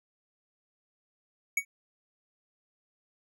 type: tone with exponential decay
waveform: square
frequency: 2248 Hz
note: C#7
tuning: 24 cents sharp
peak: -22 dBFS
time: 1.57-1.65 s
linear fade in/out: 5 ms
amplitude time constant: 17 ms
effects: none